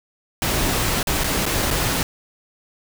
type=noise with dropouts; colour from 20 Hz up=pink; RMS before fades=-21 dBFS; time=0.42-2.03 s; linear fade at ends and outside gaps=1 ms; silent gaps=1.029-1.071 / 1.237-1.242 / 1.455-1.463 / 1.705-1.71 s; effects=none